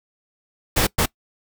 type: noise bursts at uneven times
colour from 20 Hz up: pink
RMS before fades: -18 dBFS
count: 2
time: 0.76-0.87 / 0.98-1.06 s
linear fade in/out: 10 ms
effects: noise-tail reverb RT60 0.1 s tail -22 dB re dry